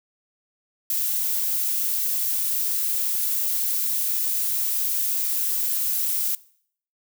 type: noise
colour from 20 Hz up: violet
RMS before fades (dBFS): -24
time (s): 0.9-6.35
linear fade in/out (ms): 2
effects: noise-tail reverb RT60 0.6 s tail -21 dB re dry